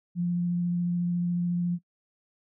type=tone with vibrato; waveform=sine; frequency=174.8 Hz; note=F3; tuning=2 cents sharp; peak=-24 dBFS; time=0.15-1.79 s; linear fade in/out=50 ms; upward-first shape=sine; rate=14 Hz; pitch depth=10 cents each way; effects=noise-tail reverb RT60 0.1 s tail -21 dB re dry